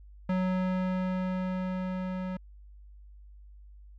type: tone with level ramp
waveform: square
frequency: 185 Hz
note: F#3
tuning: in tune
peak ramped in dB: -26 to -33 dBFS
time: 0.29-2.37 s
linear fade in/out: 5 ms
effects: added 50 Hz sine -48 dBFS peak until 3.98 s + low-pass 2000 Hz 12 dB/octave

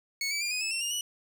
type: tone with pitch steps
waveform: 20% pulse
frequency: 2208 / 2300 / 2397 / 2497 / 2602 / 2711 / 2824 / 2942 Hz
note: C#7 / D7 / D7 / D#7 / E7 / E7 / F7 / F#7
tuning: -7 / -37 / +35 / +6 / -23 / +48 / +19 / -11 cents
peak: -24 dBFS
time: 0.21-1.01 s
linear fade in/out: 2 ms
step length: 100 ms
effects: none

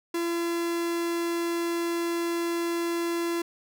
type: tone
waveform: 45% pulse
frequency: 340 Hz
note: F4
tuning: 46 cents flat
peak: -26 dBFS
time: 0.14-3.42 s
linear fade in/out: 5 ms
effects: none

